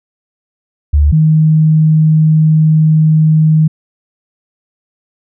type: tone pair in turn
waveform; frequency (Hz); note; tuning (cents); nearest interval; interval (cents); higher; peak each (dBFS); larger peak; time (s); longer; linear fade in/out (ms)
sine; 73.42 / 156.52; D2 / D#3; 0 / +11; octave + minor second; 1311; second; -5; neither; 0.93-1.12 / 1.12-3.68; second; 10
effects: none